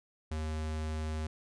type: tone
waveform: square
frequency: 78 Hz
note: D#2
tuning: 5 cents sharp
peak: -34 dBFS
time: 0.31-1.27 s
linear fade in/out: 5 ms
effects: resampled to 22050 Hz